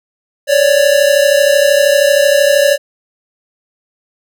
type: tone pair together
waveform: square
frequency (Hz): 554.4 / 587.3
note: C#5 / D5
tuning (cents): 0 / 0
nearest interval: minor second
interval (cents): 100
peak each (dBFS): -11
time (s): 0.47-2.78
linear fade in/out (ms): 50
effects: none